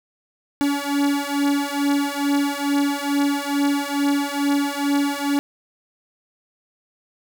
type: beating tone pair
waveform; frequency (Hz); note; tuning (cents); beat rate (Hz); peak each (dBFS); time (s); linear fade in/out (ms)
45% pulse; 282.9 / 285.2; C#4 / C#4; +35 / +49; 2.3; -22 / -22; 0.61-5.39; 0
effects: none